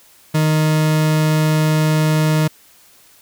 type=tone; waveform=40% pulse; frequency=155.2 Hz; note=D#3; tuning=4 cents flat; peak=-12 dBFS; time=0.34-2.48 s; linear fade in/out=10 ms; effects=white hiss -49 dBFS RMS until 3.21 s